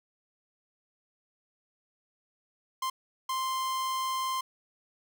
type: tone bursts at uneven times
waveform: 45% pulse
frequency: 1046.5 Hz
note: C6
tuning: in tune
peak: -29 dBFS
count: 2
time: 2.82-2.9 / 3.29-4.41 s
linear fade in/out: 5 ms
effects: none